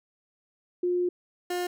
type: tone pair in turn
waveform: sine / 30% pulse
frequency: 356.2 / 356.2 Hz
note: F4 / F4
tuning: +34 / +34 cents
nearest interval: unison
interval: 0 cents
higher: neither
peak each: -23 / -25 dBFS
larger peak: first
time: 0.83-1.09 / 1.5-1.67 s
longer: first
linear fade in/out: 5 ms
effects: none